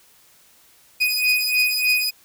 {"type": "beating tone pair", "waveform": "30% pulse", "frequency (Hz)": [2489, 2492.3], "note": ["D#7", "D#7"], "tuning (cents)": [0, 2], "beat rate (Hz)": 3.3, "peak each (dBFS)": -18, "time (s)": [1, 2.11], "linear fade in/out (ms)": 20, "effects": ["white hiss -54 dBFS RMS until 2.24 s"]}